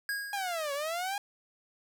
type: tone with exponential decay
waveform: square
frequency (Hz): 1639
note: G#6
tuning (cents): -23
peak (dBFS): -30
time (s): 0.09-0.92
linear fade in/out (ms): 1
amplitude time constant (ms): 180
type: linear two-way sweep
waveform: sawtooth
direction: down then up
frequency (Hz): 822 to 551 to 822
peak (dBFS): -28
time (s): 0.33-1.18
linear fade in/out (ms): 2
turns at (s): 0.73
effects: none